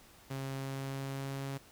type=tone with pitch glide; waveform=sawtooth; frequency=135.1 to 136.99 Hz; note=C#3 to C#3; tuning=-44 to -20 cents; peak=-33 dBFS; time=0.3-1.58 s; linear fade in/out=10 ms; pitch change=+24 cents; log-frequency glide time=0.54-1.43 s; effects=pink hiss -59 dBFS RMS until 1.71 s